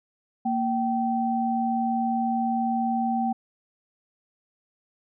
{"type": "tone pair together", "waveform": "sine", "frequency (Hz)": [232.2, 773.2], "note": ["A#3", "G5"], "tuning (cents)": [-7, -24], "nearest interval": "octave + major sixth", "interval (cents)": 2083, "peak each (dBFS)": -25, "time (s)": [0.45, 3.33], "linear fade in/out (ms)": 10, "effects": []}